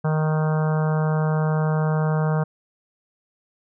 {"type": "harmonic tone", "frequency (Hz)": 155.56, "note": "D#3", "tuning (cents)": 0, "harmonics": [1, 3, 4, 5, 6, 7, 8, 9, 10], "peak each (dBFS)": [-19, -29, -31, -33, -35, -36, -37, -38, -39], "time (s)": [0.04, 2.44], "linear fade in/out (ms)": 10, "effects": []}